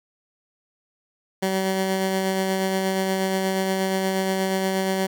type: tone with tremolo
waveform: 15% pulse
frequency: 190.6 Hz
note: G3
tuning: 48 cents flat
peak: -14 dBFS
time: 1.42-5.07 s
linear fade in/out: 10 ms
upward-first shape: sine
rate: 8.4 Hz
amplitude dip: 25%
effects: none